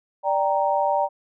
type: chord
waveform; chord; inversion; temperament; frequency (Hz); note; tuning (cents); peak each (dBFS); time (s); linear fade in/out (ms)
sine; G minor; second; equal; 587.3 / 784 / 932.3; D5 / G5 / Bb5; 0 / 0 / 0; -23; 0.23-1.09; 50
effects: none